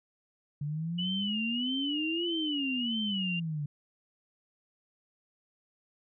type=exponential two-way sweep; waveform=sine; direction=up then down; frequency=143 to 349.2 to 143 Hz; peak=-31 dBFS; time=0.61-3.66 s; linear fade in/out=5 ms; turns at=2.25 s
type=tone with vibrato; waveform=sine; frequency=2934 Hz; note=F#7; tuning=15 cents flat; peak=-32 dBFS; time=0.98-3.4 s; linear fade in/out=10 ms; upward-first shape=sine; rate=1.6 Hz; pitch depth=100 cents each way
effects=none